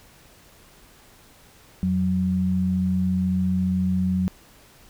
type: tone pair together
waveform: sine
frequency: 87.12 / 185 Hz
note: F2 / F#3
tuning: -4 / 0 cents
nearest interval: octave + minor second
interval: 1304 cents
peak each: -27 / -20 dBFS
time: 1.83-4.28 s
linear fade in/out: 0 ms
effects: pink hiss -52 dBFS RMS until 4.89 s